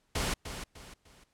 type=noise with echo; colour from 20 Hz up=pink; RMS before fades=-31 dBFS; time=0.15-0.34 s; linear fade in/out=5 ms; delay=300 ms; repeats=3; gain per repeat=-9 dB; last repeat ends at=1.24 s; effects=pink hiss -73 dBFS RMS until 1.33 s + low-pass 10000 Hz 12 dB/octave